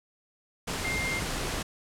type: tone in noise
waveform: sine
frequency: 2111 Hz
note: C7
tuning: 15 cents sharp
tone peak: -30 dBFS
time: 0.84-1.2 s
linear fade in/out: 10 ms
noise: pink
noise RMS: -32 dBFS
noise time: 0.67-1.63 s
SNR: -1 dB
effects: low-pass 10000 Hz 12 dB/octave